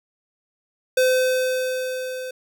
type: tone with level ramp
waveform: square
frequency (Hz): 512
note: C5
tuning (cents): -38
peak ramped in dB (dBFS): -15 to -30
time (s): 0.97-2.31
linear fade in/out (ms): 5
effects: none